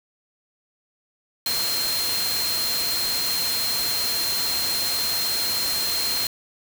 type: tone in noise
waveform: sine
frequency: 4186 Hz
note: C8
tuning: in tune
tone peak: -24 dBFS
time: 1.46-6.27 s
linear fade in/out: 2 ms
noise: white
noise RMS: -27 dBFS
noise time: 1.46-6.27 s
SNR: 0 dB
effects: none